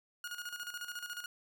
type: tone with tremolo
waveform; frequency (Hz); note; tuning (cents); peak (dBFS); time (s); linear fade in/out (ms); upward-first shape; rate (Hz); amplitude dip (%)
sawtooth; 1437; F6; +49; -35; 0.24-1.26; 2; square; 14; 65
effects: none